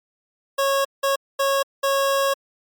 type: tone bursts at uneven times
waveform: 25% pulse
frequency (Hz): 550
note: C#5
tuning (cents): -14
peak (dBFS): -14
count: 4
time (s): 0.58-0.85 / 1.03-1.16 / 1.39-1.63 / 1.83-2.34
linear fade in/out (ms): 10
effects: MP3 96 kbps